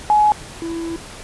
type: tone pair in turn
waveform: sine / triangle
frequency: 843 / 332.1 Hz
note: G#5 / E4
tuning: +26 / +13 cents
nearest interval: octave + major third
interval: 1613 cents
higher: first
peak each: -10 / -21 dBFS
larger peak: first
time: 0.1-0.32 / 0.62-0.96 s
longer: second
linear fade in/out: 0 ms
effects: pink hiss -36 dBFS RMS until 1.23 s + resampled to 24000 Hz